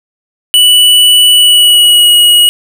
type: tone with pitch glide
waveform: square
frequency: 2960 to 2904 Hz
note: F#7 to F#7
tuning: 0 to -33 cents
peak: -3 dBFS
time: 0.54-2.49 s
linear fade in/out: 0 ms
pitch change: -33 cents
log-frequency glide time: 1.32-2.1 s
effects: none